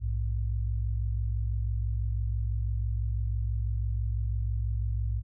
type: tone pair together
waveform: sine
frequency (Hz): 59.15 / 105.2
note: A#1 / G#2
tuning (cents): +26 / +23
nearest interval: minor seventh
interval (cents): 997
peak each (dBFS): -28 / -31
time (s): 0-5.23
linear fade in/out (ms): 50
effects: none